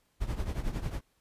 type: noise with tremolo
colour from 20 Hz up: brown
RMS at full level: -30 dBFS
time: 0.2-1.01 s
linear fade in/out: 20 ms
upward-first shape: triangle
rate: 11 Hz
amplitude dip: 80%
effects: pink hiss -72 dBFS RMS until 1.2 s + resampled to 32000 Hz